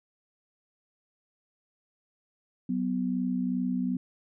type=tone pair together; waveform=sine; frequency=187 / 249.6 Hz; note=F#3 / B3; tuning=+19 / +19 cents; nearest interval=perfect fourth; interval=500 cents; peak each=-30 / -28 dBFS; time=2.69-3.97 s; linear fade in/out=5 ms; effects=none